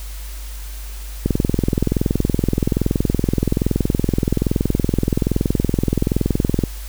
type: click train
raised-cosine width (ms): 3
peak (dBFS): -3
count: 115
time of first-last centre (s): 1.26-6.637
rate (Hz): 21.2
effects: added 50 Hz sine -28 dBFS peak until 6.88 s + white hiss -39 dBFS RMS until 6.88 s